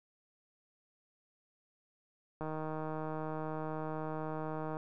click train, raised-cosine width 1 ms, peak -26 dBFS, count 369, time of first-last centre 2.41-4.769 s, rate 156 Hz, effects none

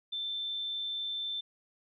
sine tone, 3548 Hz, A7, 14 cents sharp, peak -33 dBFS, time 0.12-1.41 s, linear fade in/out 10 ms, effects none

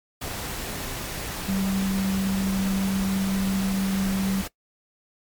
sine tone in noise, 193 Hz, G3, 27 cents flat, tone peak -22 dBFS, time 1.48-4.42 s, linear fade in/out 10 ms, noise pink, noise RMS -32 dBFS, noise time 0.21-4.48 s, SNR +7 dB, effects noise-tail reverb RT60 0.1 s tail -20 dB re dry + MP3 96 kbps

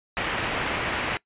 white low-pass noise, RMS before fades -28 dBFS, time 0.17-1.17 s, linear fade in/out 0 ms, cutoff 2700 Hz, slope 24 dB/octave, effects noise-tail reverb RT60 0.1 s tail -22 dB re dry + resampled to 8000 Hz

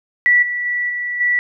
sine tone with level steps, 1954 Hz, B6, 19 cents flat, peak -9 / -19 / -17 / -20 / -13 dBFS, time 0.26-1.39 s, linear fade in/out 0 ms, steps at 0.42 / 0.65 / 0.89 / 1.2 s, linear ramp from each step 10 ms, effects none

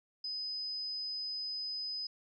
sine tone, 5020 Hz, D#8, 15 cents sharp, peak -36 dBFS, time 0.24-2.07 s, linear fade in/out 5 ms, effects none

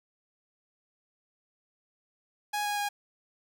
sawtooth tone with pitch steps, 830.6 / 824.9 / 819.2 Hz, G#5 / G#5 / G#5, 0 / -12 / -24 cents, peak -25 dBFS, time 2.53-2.89 s, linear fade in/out 10 ms, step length 120 ms, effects none

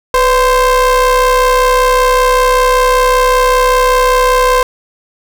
square ring-modulated tone, 266.2 Hz, C4, 30 cents sharp, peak -5 dBFS, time 0.14-4.63 s, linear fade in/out 2 ms, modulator 766 Hz, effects 7-bit

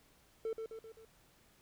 triangle tone with echo, 446.6 Hz, A4, 26 cents sharp, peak -32 dBFS, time 0.45-0.53 s, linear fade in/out 2 ms, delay 130 ms, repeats 4, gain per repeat -5 dB, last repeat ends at 1.05 s, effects tanh soft clip ceiling -29 dBFS + pink hiss -67 dBFS RMS until 1.61 s

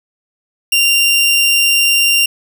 sawtooth tone, 2779 Hz, F7, 9 cents flat, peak -6 dBFS, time 0.72-2.26 s, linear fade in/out 5 ms, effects none

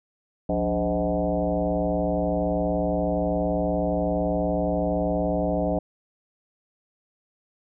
sine tone with frequency modulation, 402.6 Hz, G4, 46 cents sharp, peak -21 dBFS, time 0.49-5.79 s, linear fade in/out 5 ms, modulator 112 Hz, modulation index 2.8, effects none

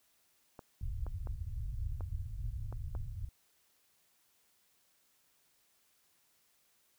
clicks, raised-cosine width 1 ms, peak -33 dBFS, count 6, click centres 0.592 / 1.066 / 1.272 / 2.008 / 2.726 / 2.951 s
pink low-pass noise, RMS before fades -39 dBFS, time 0.81-3.29 s, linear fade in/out 2 ms, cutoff 120 Hz, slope 48 dB/octave
effects white hiss -72 dBFS RMS until 6.98 s

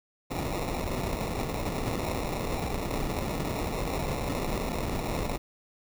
pink noise with sample-and-hold, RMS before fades -31 dBFS, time 0.3-5.38 s, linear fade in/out 20 ms, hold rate 1575 Hz, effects none

